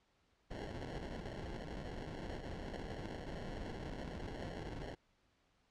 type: noise with sample-and-hold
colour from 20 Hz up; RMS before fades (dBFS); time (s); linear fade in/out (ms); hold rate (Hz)
pink; -45; 0.5-4.95; 10; 1225
effects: pink hiss -75 dBFS RMS until 5.7 s + low-pass 5000 Hz 12 dB/octave